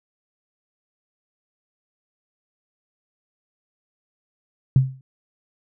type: tone with exponential decay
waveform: sine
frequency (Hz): 131.8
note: C3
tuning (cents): +13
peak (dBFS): -8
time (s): 4.76-5.01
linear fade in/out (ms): 2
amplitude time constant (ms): 53
effects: none